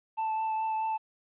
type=tone with vibrato; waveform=triangle; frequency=880 Hz; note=A5; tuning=in tune; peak=-26 dBFS; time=0.17-0.98 s; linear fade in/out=20 ms; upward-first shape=triangle; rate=4.7 Hz; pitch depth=14 cents each way; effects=resampled to 8000 Hz + 11-bit